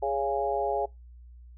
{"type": "harmonic tone with a mistuned harmonic", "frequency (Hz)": 137.8, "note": "C#3", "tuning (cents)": -10, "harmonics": [3, 4, 5, 6], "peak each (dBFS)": [-31, -31, -31, -31], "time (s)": [0.02, 0.86], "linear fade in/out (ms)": 10, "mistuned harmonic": 4, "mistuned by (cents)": 18, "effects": ["noise-tail reverb RT60 0.2 s tail -23 dB re dry", "added 60 Hz sine -46 dBFS peak until 1.57 s"]}